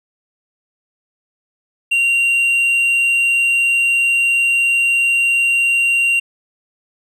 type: tone with hard clipping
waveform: sine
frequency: 2763 Hz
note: F7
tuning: 19 cents flat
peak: -13 dBFS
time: 1.91-6.2 s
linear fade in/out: 10 ms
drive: 3 dB
effects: none